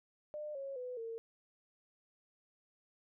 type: tone with pitch steps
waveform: sine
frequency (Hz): 601 / 547.9 / 499.6 / 455.5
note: D5 / C#5 / B4 / A#4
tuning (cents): +40 / -20 / +20 / -40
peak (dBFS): -40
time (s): 0.34-1.18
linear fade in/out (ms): 0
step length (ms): 210
effects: none